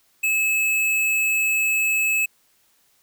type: tone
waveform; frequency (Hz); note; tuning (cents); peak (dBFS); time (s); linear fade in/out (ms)
square; 2594; E7; -28; -19; 0.23-2.26; 10
effects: white hiss -62 dBFS RMS until 3.02 s